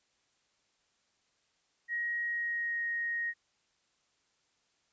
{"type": "tone with pitch glide", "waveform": "sine", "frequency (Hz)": [1890, 1871.5], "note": ["A#6", "A#6"], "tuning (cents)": [23, 6], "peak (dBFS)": -31, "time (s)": [1.88, 3.34], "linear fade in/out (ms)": 50, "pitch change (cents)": -17, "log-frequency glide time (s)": [2.25, 2.84], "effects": ["white hiss -74 dBFS RMS until 4.92 s", "resampled to 16000 Hz"]}